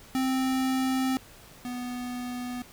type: tone pair in turn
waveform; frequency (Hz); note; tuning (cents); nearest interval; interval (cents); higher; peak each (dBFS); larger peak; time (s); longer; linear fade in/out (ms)
square; 261.6 / 246.9; C4 / B3; 0 / 0; minor second; 100; first; -25 / -33; first; 0.15-1.17 / 1.65-2.62; first; 0
effects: pink hiss -51 dBFS RMS until 2.72 s